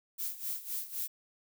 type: noise with tremolo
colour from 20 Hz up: violet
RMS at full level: -35 dBFS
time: 0.18-1.08 s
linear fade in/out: 20 ms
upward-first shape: sine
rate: 3.9 Hz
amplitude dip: 80%
effects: none